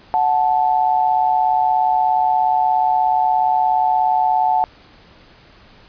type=tone pair together; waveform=sine; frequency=738 / 874.9 Hz; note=F#5 / A5; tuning=-5 / -10 cents; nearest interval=minor third; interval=295 cents; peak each=-16 dBFS; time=0.14-4.64 s; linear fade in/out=0 ms; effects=pink hiss -47 dBFS RMS until 5.88 s + resampled to 11025 Hz